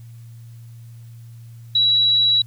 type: tone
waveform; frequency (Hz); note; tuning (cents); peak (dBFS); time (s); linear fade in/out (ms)
sine; 3905; B7; -20; -13; 1.75-2.42; 5
effects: added 116 Hz sine -37 dBFS peak until 2.46 s + white hiss -58 dBFS RMS until 2.46 s